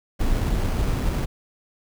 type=noise with sample-and-hold; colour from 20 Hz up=brown; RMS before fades=-22 dBFS; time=0.19-1.26 s; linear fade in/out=20 ms; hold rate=3675 Hz; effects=none